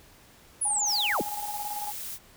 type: linear sweep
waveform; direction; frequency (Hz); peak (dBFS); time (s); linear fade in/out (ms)
sine; down; 10548 to 77; -24; 0.61-1.22; 10
type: tone with tremolo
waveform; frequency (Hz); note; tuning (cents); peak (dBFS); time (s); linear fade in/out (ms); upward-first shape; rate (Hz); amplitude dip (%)
sine; 830.6; G#5; 0; -31; 0.65-1.92; 5; square; 18; 55
type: noise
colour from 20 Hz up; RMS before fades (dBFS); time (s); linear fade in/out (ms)
blue; -37; 0.85-2.19; 50
effects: pink hiss -55 dBFS RMS until 2.36 s